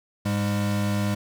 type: tone pair together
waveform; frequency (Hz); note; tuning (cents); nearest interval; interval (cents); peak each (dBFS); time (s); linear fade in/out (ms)
square; 103.5 / 202.7; G#2 / G#3; -5 / -42; octave; 1163; -26; 0.25-1.15; 10
effects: none